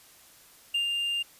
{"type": "tone with ADSR envelope", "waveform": "triangle", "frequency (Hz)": 2800, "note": "F7", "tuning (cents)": 4, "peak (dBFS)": -22, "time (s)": [0.74, 1.23], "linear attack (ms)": 8, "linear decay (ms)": 110, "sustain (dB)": -3, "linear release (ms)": 12, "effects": ["white hiss -55 dBFS RMS until 1.39 s", "resampled to 32000 Hz"]}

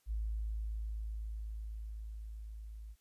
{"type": "tone with level ramp", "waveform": "sine", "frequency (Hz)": 54, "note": "A1", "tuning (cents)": -32, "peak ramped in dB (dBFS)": [-33, -45], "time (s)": [0.06, 2.96], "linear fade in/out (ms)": 50, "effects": ["white hiss -75 dBFS RMS until 3 s", "resampled to 32000 Hz"]}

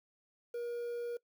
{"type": "tone with quantisation", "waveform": "triangle", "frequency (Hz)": 476.1, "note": "A#4", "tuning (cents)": 37, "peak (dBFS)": -34, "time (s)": [0.54, 1.17], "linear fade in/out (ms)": 5, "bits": 10, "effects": ["noise-tail reverb RT60 0.1 s tail -22 dB re dry"]}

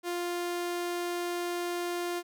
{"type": "tone", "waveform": "sawtooth", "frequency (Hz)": 350, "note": "F4", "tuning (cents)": 4, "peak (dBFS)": -27, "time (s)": [0.03, 2.23], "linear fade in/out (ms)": 50, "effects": []}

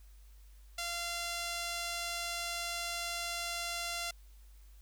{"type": "tone with band-pass filter", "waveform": "sawtooth", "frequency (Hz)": 689, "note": "F5", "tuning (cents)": -24, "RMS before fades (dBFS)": -38, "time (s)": [0.78, 4.11], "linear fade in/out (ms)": 5, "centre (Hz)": 5500, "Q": 0.61, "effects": ["added 50 Hz sine -53 dBFS peak until 4.81 s", "white hiss -68 dBFS RMS until 4.81 s"]}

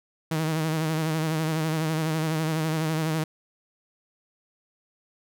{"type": "tone with vibrato", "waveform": "sawtooth", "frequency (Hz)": 158.3, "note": "D#3", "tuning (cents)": 30, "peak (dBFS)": -20, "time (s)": [0.31, 3.24], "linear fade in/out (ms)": 5, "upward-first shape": "sine", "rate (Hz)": 12, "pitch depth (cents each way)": 47, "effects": []}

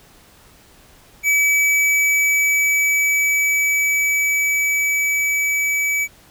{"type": "tone with level ramp", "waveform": "square", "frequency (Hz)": 2290, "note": "D7", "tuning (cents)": -44, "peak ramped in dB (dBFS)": [-14, -18], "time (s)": [1.23, 6.08], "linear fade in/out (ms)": 50, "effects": ["pink hiss -49 dBFS RMS until 6.3 s"]}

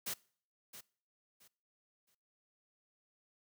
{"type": "noise with echo", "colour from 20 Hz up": "white", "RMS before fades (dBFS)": -39, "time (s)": [0.06, 0.14], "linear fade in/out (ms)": 10, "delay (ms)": 670, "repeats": 3, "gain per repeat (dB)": -12, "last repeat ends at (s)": 2.15, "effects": ["noise-tail reverb RT60 0.5 s tail -23 dB re dry", "high-pass 100 Hz 12 dB/octave"]}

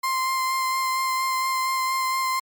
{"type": "tone with vibrato", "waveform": "35% pulse", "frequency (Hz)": 1046.5, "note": "C6", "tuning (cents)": 0, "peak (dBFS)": -20, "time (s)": [0.03, 2.4], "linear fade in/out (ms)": 10, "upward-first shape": "sine", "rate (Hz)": 4.3, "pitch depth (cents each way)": 13, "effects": ["MP3 96 kbps"]}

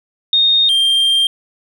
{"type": "tone pair in turn", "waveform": ["sine", "triangle"], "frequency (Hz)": [3694, 3183], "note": ["A#7", "G7"], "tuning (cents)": [-16, 26], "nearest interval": "minor third", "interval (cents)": 258, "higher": "first", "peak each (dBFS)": -9, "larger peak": "neither", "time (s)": [[0.33, 0.69], [0.69, 1.27]], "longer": "second", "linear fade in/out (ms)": 2, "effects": []}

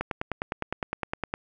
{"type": "click train", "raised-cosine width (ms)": 0.5, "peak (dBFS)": -13, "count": 14, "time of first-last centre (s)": [0.01, 1.339], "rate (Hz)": 9.78, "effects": []}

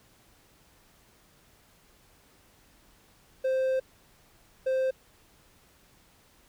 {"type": "tone pair in turn", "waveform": "triangle", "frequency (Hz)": [523.3, 523.3], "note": ["C5", "C5"], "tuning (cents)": [0, 0], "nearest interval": "unison", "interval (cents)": 0, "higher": "neither", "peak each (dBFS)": [-22, -22], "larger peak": "neither", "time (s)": [[3.44, 3.8], [4.66, 4.91]], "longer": "first", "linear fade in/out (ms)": 10, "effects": ["pink hiss -61 dBFS RMS until 6.48 s"]}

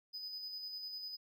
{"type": "tone with tremolo", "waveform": "triangle", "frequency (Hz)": 4996, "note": "D#8", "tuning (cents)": 6, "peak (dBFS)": -40, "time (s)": [0.13, 1.17], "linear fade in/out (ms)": 20, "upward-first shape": "square", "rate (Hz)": 10, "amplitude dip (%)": 30, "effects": []}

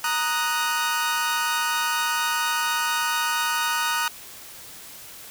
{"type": "chord", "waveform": "sawtooth", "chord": "D# minor", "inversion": "second", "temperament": "equal", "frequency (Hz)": [932.3, 1244.5, 1480], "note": ["A#5", "D#6", "F#6"], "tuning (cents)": [0, 0, 0], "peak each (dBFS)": -23, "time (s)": [0.04, 4.08], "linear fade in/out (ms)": 2, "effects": ["white hiss -42 dBFS RMS until 5.3 s"]}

